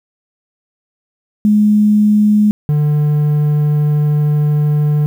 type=tone pair in turn; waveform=sine / triangle; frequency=210 / 148.92 Hz; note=G#3 / D3; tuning=+19 / +24 cents; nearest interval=tritone; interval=595 cents; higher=first; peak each=-7 / -8 dBFS; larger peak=first; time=1.45-2.51 / 2.69-5.06 s; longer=second; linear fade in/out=0 ms; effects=7-bit